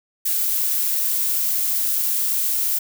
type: noise with high-pass filter sweep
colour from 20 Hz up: violet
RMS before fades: -21 dBFS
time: 0.25-2.79 s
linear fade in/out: 10 ms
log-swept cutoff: 1200 to 680 Hz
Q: 1.4
effects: none